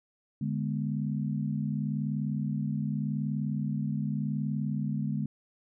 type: chord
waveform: sine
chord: G# diminished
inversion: second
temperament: equal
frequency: 146.83 / 207.7 / 246.9 Hz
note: D3 / G#3 / B3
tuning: 0 / 0 / 0 cents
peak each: -31 / -32 / -36 dBFS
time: 0.41-5.26 s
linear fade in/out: 5 ms
effects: none